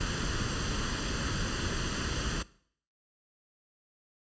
pink noise with comb filter, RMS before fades -32 dBFS, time 0-2.43 s, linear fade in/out 10 ms, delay 0.66 ms, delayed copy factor +0.65, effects noise-tail reverb RT60 0.6 s tail -21 dB re dry + resampled to 16000 Hz

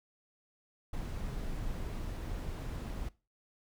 brown noise, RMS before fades -38 dBFS, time 0.93-3.09 s, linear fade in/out 5 ms, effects noise-tail reverb RT60 0.3 s tail -20 dB re dry

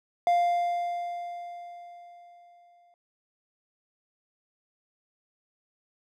triangle tone with exponential decay, 698.5 Hz, F5, in tune, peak -17 dBFS, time 0.27-2.94 s, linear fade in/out 1 ms, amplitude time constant 580 ms, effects none

